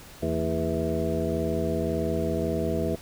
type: harmonic tone with a mistuned harmonic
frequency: 81.8 Hz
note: E2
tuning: 13 cents flat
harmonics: 1 / 2 / 3 / 4 / 5 / 6 / 8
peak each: -32 / -32 / -32 / -32 / -32 / -32 / -32 dBFS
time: 0.22-2.96 s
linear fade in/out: 10 ms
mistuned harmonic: 3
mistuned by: -120 cents
effects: pink hiss -47 dBFS RMS until 3.01 s